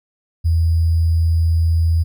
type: tone with sample-and-hold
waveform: sine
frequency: 82.41 Hz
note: E2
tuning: in tune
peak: -12 dBFS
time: 0.44-2.04 s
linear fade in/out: 20 ms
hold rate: 4900 Hz
effects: none